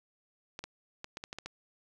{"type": "clicks", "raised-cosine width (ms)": 0.2, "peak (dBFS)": -23, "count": 8, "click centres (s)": [0.591, 0.64, 1.044, 1.171, 1.239, 1.329, 1.386, 1.46], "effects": []}